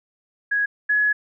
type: tone pair in turn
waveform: sine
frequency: 1661.2 / 1690.2 Hz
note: G#6 / G#6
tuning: 0 / +30 cents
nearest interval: unison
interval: 30 cents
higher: second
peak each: -18 / -16 dBFS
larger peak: second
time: 0.51-0.66 / 0.89-1.13 s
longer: second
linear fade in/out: 10 ms
effects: none